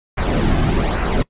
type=noise with flanger; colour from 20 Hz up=brown; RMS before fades=-17 dBFS; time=0.17-1.23 s; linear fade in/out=10 ms; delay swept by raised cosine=0.27 to 2.17 ms; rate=1.2 Hz; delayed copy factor=-0.6; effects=noise-tail reverb RT60 0.1 s tail -21 dB re dry + resampled to 8000 Hz